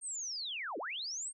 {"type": "linear two-way sweep", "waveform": "sine", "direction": "down then up", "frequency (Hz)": [8800, 269.7, 8800], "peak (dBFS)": -37, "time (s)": [0.01, 1.33], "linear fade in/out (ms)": 50, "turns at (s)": 0.78, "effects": []}